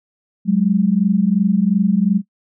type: tone pair together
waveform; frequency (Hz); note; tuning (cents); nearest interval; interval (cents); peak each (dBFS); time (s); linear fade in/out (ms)
sine; 186.2 / 209; F#3 / G#3; +11 / +11; major second; 200; -15; 0.45-2.22; 50
effects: noise-tail reverb RT60 0.1 s tail -21 dB re dry